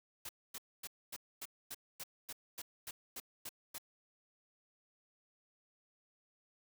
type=noise bursts; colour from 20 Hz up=white; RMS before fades=-45 dBFS; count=13; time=0.25-3.783 s; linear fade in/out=5 ms; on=41 ms; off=250 ms; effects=none